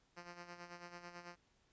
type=tone with tremolo; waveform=5% pulse; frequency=174.61 Hz; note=F3; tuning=in tune; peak=-37 dBFS; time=0.16-1.36 s; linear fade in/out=20 ms; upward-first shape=sine; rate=9.1 Hz; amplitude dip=65%; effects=pink hiss -75 dBFS RMS until 1.72 s + resampled to 16000 Hz